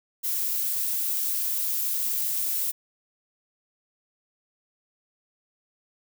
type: noise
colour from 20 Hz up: violet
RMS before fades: -27 dBFS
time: 0.23-2.72 s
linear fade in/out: 20 ms
effects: none